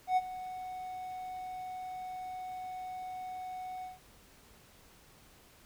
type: tone with ADSR envelope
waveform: triangle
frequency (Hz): 740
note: F#5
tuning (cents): 0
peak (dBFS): -21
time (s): 0.07-3.99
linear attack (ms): 98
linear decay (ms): 36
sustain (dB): -16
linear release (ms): 160
effects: pink hiss -60 dBFS RMS until 5.65 s